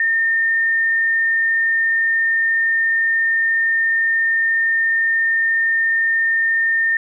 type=tone; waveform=sine; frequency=1817 Hz; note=A#6; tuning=45 cents flat; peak=-14 dBFS; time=0-6.97 s; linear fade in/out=2 ms; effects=none